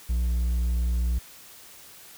sine tone with hard clipping, 60 Hz, B1, 49 cents flat, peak -23 dBFS, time 0.09-1.19 s, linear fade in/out 10 ms, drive 3 dB, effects white hiss -48 dBFS RMS until 2.17 s

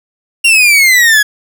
40% pulse exponential sweep, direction down, 2794 to 1661.2 Hz, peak -4 dBFS, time 0.44-1.23 s, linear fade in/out 10 ms, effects none

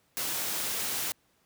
white noise, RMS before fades -32 dBFS, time 0.17-1.12 s, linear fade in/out 0 ms, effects pink hiss -69 dBFS RMS until 1.45 s + high-pass 80 Hz 12 dB/octave

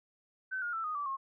sine tone with pitch steps, 1527 / 1424.7 / 1329.3 / 1240.3 / 1157.2 / 1079.8 Hz, G6 / F6 / E6 / D#6 / D6 / C#6, -46 / +34 / +14 / -6 / -26 / -46 cents, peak -33 dBFS, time 0.51-1.17 s, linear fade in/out 20 ms, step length 110 ms, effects none

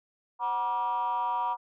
sine tone with frequency modulation, 958 Hz, A#5, 47 cents sharp, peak -25 dBFS, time 0.39-1.57 s, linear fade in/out 50 ms, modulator 217 Hz, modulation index 0.75, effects tanh soft clip ceiling -23 dBFS

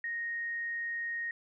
sine tone, 1865 Hz, A#6, in tune, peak -33 dBFS, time 0.04-1.31 s, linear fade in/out 2 ms, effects none

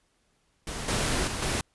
pink noise with level steps, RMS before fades -35 / -27 / -32 / -28 dBFS, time 0.67-1.61 s, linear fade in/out 2 ms, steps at 0.88 / 1.27 / 1.42 s, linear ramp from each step 5 ms, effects pink hiss -70 dBFS RMS until 1.74 s + resampled to 24000 Hz

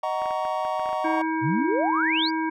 triangle chord, D# minor seventh, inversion none, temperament just, 622.3 / 746.7 / 933.4 / 1120.1 Hz, D#5 / F#5 / A#5 / C#6, 0 / +16 / +2 / +18 cents, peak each -27 / -27 / -28 / -30 dBFS, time 0.03-1.22 s, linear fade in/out 5 ms
clicks, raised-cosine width 0.5 ms, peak -24 dBFS, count 9, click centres 0.219 / 0.258 / 0.308 / 0.452 / 0.651 / 0.796 / 0.859 / 0.891 / 0.93 s
harmonic tone, 320 Hz, D#4, 49 cents sharp, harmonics 1 / 3 / 5 / 7, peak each -25 / -28 / -33 / -37 dBFS, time 1.04-2.5 s, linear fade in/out 10 ms
sine exponential sweep, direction up, 114.6 to 4978 Hz, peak -22 dBFS, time 1.41-2.31 s, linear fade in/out 50 ms
effects none

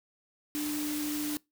sine tone in noise, 297.8 Hz, D4, 24 cents sharp, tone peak -31 dBFS, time 0.55-1.37 s, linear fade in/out 0 ms, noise white, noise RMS -38 dBFS, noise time 0.55-1.37 s, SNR +4 dB, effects noise-tail reverb RT60 0.2 s tail -24 dB re dry

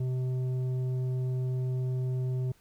sine tone with tanh clipping, 128 Hz, C3, 38 cents flat, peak -29 dBFS, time 0-2.52 s, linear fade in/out 5 ms, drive 8 dB, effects pink hiss -64 dBFS RMS until 2.6 s

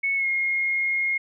sine tone with pitch glide, 2206 to 2146 Hz, C#7 to C7, -9 to +43 cents, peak -21 dBFS, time 0.03-1.18 s, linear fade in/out 10 ms, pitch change -48 cents, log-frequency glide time 0.16-0.27 s, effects none

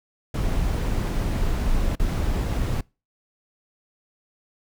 brown noise with dropouts, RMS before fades -23 dBFS, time 0.34-2.81 s, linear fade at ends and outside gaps 5 ms, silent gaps 1.955-1.996 s, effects noise-tail reverb RT60 0.3 s tail -25 dB re dry

